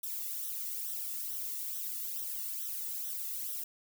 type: noise with flanger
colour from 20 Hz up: violet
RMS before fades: -38 dBFS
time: 0.03-3.64 s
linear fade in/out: 5 ms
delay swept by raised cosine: 0.42 to 1.3 ms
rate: 2.3 Hz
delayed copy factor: -0.7
effects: none